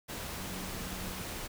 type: tone in noise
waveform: sine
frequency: 186.1 Hz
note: F#3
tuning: 10 cents sharp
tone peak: -44 dBFS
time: 0.36-1.26 s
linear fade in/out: 20 ms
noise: pink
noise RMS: -40 dBFS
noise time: 0.08-1.48 s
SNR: -7 dB
effects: none